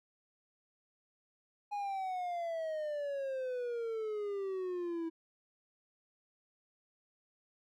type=exponential sweep; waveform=triangle; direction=down; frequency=830.6 to 325.1 Hz; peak=-33 dBFS; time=1.71-5.1 s; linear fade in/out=20 ms; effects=none